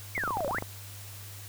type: exponential two-way sweep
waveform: sine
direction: down then up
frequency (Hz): 2270 to 523.3 to 2152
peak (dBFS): -29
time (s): 0.15-0.59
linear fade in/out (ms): 2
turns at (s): 0.47
type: clicks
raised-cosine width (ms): 1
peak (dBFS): -20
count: 12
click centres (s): 0.179 / 0.237 / 0.277 / 0.307 / 0.371 / 0.406 / 0.447 / 0.479 / 0.51 / 0.547 / 0.584 / 0.624
effects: added 100 Hz sine -44 dBFS peak until 1.48 s + white hiss -47 dBFS RMS until 1.48 s